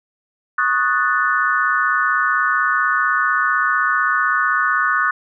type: chord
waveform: sine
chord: D# half-diminished seventh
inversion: third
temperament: equal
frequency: 1108.7 / 1244.5 / 1480 / 1760 Hz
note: C#6 / D#6 / F#6 / A6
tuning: 0 / 0 / 0 / 0 cents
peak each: -22 / -20 / -18 / -22 dBFS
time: 0.58-5.11 s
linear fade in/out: 5 ms
effects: none